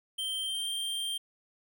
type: tone with pitch glide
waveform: square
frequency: 3136 to 3171 Hz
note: G7 to G7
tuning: 0 to +19 cents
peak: -32 dBFS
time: 0.18-1.18 s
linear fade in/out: 10 ms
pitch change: +19 cents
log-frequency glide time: 0.39-0.7 s
effects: none